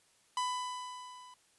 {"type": "tone with level ramp", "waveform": "45% pulse", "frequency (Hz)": 998, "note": "B5", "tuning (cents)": 18, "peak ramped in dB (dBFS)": [-30, -52], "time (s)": [0.37, 1.34], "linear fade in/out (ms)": 2, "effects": ["white hiss -68 dBFS RMS until 1.58 s", "resampled to 24000 Hz"]}